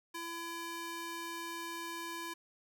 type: tone with high-pass filter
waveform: square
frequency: 336.5 Hz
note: E4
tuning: 36 cents sharp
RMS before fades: -42 dBFS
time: 0.14-2.34 s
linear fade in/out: 10 ms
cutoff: 710 Hz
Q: 0.77
effects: none